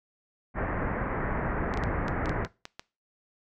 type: low-pass noise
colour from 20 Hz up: pink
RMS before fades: -30 dBFS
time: 0.54-2.48 s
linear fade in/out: 50 ms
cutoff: 2000 Hz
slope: 48 dB/octave
type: clicks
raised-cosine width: 0.2 ms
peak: -21 dBFS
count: 9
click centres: 1.739 / 1.774 / 1.837 / 2.082 / 2.258 / 2.294 / 2.449 / 2.654 / 2.795 s
effects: noise-tail reverb RT60 0.3 s tail -21 dB re dry